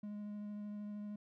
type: tone with vibrato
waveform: triangle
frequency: 207.7 Hz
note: G#3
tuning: in tune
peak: -40 dBFS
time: 0.03-1.16 s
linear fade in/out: 5 ms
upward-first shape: triangle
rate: 13 Hz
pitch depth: 12 cents each way
effects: none